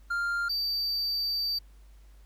triangle tone pair in turn, 1396.9 / 4634 Hz, F6 / D8, 0 / -24 cents, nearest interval octave + major sixth, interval 2076 cents, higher second, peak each -25 / -26 dBFS, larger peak first, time 0.1-0.49 / 0.49-1.59 s, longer second, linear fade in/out 10 ms, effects added 50 Hz sine -50 dBFS peak until 2.25 s + pink hiss -66 dBFS RMS until 2.25 s

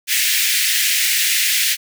pink high-pass noise, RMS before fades -17 dBFS, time 0.07-1.77 s, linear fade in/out 50 ms, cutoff 1800 Hz, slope 48 dB/octave, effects none

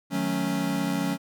square chord, D# half-diminished seventh, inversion none, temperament equal, 155.56 / 185 / 220 / 277.2 Hz, D#3 / F#3 / A3 / C#4, 0 / 0 / 0 / 0 cents, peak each -35 / -30 / -33 / -29 dBFS, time 0.1-1.18 s, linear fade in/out 50 ms, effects none

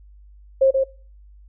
sine tone with echo, 535 Hz, C5, 38 cents sharp, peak -11 dBFS, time 0.61-0.71 s, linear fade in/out 10 ms, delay 130 ms, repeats 1, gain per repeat -4 dB, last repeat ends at 0.84 s, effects noise-tail reverb RT60 0.4 s tail -23 dB re dry + added 50 Hz sine -44 dBFS peak until 1.48 s

